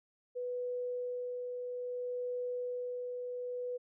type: tone with tremolo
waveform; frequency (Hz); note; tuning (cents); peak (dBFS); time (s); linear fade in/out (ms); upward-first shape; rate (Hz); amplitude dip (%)
sine; 493.9; B4; 0; -34; 0.35-3.78; 20; sine; 0.61; 30
effects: none